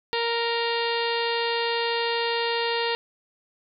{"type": "harmonic tone with a mistuned harmonic", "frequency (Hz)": 466.2, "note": "A#4", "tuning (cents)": 0, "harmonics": [1, 2, 3, 4, 5, 6, 7, 8, 9, 10], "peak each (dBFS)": [-27, -29, -37, -32, -38, -32, -39, -35, -35, -39], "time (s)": [0.13, 2.95], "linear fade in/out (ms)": 0, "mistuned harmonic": 8, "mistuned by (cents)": -28, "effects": []}